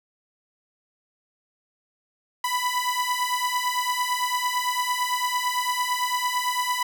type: beating tone pair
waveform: sawtooth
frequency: 987.8 / 996.7 Hz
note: B5 / B5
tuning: 0 / +16 cents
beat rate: 8.9 Hz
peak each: -23 / -22 dBFS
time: 2.44-6.83 s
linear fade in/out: 5 ms
effects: none